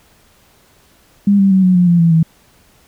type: tone with pitch steps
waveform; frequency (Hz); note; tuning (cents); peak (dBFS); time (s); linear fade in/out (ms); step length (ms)
sine; 201.6 / 195.41 / 189.41 / 183.59 / 177.95 / 172.49 / 167.19 / 162.06; G3 / G3 / F#3 / F#3 / F3 / F3 / E3 / E3; +49 / -5 / +41 / -13 / +33 / -21 / +25 / -29; -7; 1.27-2.23; 5; 120
effects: pink hiss -51 dBFS RMS until 2.87 s